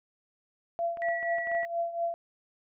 sine tone with tremolo, 680 Hz, F5, 46 cents flat, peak -25 dBFS, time 0.79-2.14 s, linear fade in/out 0 ms, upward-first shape triangle, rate 4.2 Hz, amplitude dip 80%
clicks, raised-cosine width 0.5 ms, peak -32 dBFS, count 8, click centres 0.972 / 1.086 / 1.229 / 1.384 / 1.472 / 1.516 / 1.55 / 1.632 s
sine tone, 1941 Hz, B6, 31 cents flat, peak -32 dBFS, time 1.02-1.65 s, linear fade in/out 0 ms
effects none

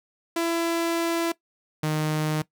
sawtooth tone pair in turn, 335.1 / 154.18 Hz, E4 / D#3, +29 / -15 cents, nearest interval octave + minor second, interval 1344 cents, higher first, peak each -19 dBFS, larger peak neither, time 0.36-1.32 / 1.83-2.42 s, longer first, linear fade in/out 5 ms, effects noise-tail reverb RT60 0.1 s tail -19 dB re dry

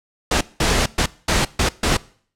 pink noise bursts at uneven times, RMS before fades -17 dBFS, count 6, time 0.31-0.41 / 0.6-0.86 / 0.98-1.06 / 1.28-1.45 / 1.59-1.69 / 1.83-1.97 s, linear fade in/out 5 ms, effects noise-tail reverb RT60 0.5 s tail -21 dB re dry + low-pass 8000 Hz 12 dB/octave

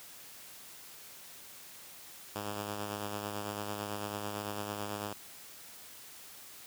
5% pulse tone with tremolo, 103.4 Hz, G#2, 7 cents flat, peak -24 dBFS, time 2.35-5.13 s, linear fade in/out 5 ms, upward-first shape sine, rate 9 Hz, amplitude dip 35%, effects white hiss -51 dBFS RMS until 6.66 s + high-pass 60 Hz 12 dB/octave

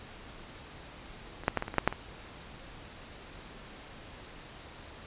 clicks, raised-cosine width 0.5 ms, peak -27 / -9 / -12 / -17 / -22 / -22 / -8 / -7 / -21 dBFS, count 9, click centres 1.436 / 1.481 / 1.573 / 1.624 / 1.681 / 1.741 / 1.783 / 1.876 / 1.926 s, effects pink hiss -48 dBFS RMS until 5.06 s + resampled to 8000 Hz

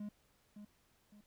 triangle tone with echo, 207.7 Hz, G#3, in tune, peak -39 dBFS, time 0-0.09 s, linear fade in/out 5 ms, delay 560 ms, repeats 2, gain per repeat -8 dB, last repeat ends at 1.21 s, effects pink hiss -73 dBFS RMS until 1.26 s

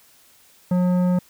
sine tone with tanh clipping, 180 Hz, F#3, 47 cents flat, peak -18 dBFS, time 0.71-1.19 s, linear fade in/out 5 ms, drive 12 dB, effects white hiss -54 dBFS RMS until 1.29 s

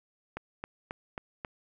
click train, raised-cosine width 0.5 ms, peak -21 dBFS, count 5, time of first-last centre 0.37-1.448 s, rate 3.71 Hz, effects none

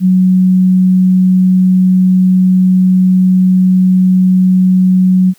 sine tone, 185 Hz, F#3, in tune, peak -5 dBFS, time 0-5.34 s, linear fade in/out 50 ms, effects white hiss -48 dBFS RMS until 5.38 s

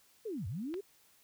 sine linear two-way sweep, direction down then up, 474.8 to 81 to 414.2 Hz, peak -36 dBFS, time 0.25-0.81 s, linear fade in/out 10 ms, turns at 0.47 s
clicks, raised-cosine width 0.3 ms, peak -30 / -39 dBFS, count 2, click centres 0.741 / 0.744 s
effects white hiss -66 dBFS RMS until 1.23 s

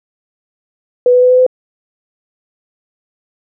sine tone with pitch steps, 493.9 / 497.6 / 501.4 / 505.2 / 509 Hz, B4 / B4 / B4 / B4 / C5, 0 / +13 / +26 / +39 / -48 cents, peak -5 dBFS, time 1.06-1.465 s, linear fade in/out 2 ms, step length 81 ms, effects none

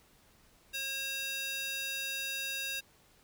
square tone with high-pass filter, 540 Hz, C#5, 45 cents flat, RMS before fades -37 dBFS, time 0.73-2.81 s, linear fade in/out 20 ms, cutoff 2600 Hz, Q 1.5, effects pink hiss -64 dBFS RMS until 3.23 s

